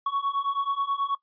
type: beating tone pair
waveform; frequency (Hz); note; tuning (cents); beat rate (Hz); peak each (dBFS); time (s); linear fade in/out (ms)
triangle; 1108.7 / 1118; C#6 / C#6; 0 / +14; 9.3; -27 / -25; 0.06-1.15; 5
effects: noise-tail reverb RT60 0.1 s tail -18 dB re dry + resampled to 11025 Hz